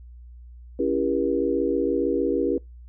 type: chord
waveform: sine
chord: C# diminished seventh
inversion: none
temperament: just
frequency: 277.2 / 332.6 / 399.1 / 479 Hz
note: C#4 / E4 / G4 / Bb4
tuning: 0 / +16 / +31 / +47 cents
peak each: -26 dBFS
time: 0.79-2.58 s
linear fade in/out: 5 ms
effects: noise-tail reverb RT60 0.2 s tail -25 dB re dry + added 60 Hz sine -41 dBFS peak until 2.88 s